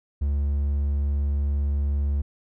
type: tone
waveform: triangle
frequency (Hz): 71.2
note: C#2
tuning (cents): +47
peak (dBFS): -19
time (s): 0.21-2.22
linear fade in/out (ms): 10
effects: none